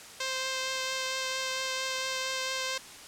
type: tone with vibrato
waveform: 5% pulse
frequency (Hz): 523.3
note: C5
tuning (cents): 0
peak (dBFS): -19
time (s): 0.2-2.78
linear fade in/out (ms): 5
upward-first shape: triangle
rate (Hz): 4.4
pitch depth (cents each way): 11
effects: white hiss -47 dBFS RMS until 3.07 s + low-pass 9000 Hz 12 dB/octave